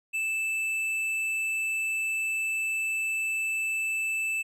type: tone with tanh clipping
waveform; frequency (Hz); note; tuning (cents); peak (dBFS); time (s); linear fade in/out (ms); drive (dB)
sine; 2637; E7; 0; -28; 0.13-4.43; 20; 9
effects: none